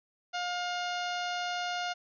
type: harmonic tone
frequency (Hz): 711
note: F5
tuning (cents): +31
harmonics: 1 / 2 / 3 / 4 / 5 / 6 / 7 / 8 / 9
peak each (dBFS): -34 / -37 / -44 / -41 / -44 / -45 / -48 / -51 / -51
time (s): 0.33-1.94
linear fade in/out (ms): 20
effects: none